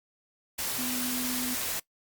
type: tone in noise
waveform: sine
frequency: 250 Hz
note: B3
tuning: 21 cents sharp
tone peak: -33 dBFS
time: 0.78-1.55 s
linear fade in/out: 10 ms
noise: white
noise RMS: -32 dBFS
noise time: 0.58-1.8 s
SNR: -4 dB
effects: noise-tail reverb RT60 0.1 s tail -20 dB re dry + Opus 48 kbps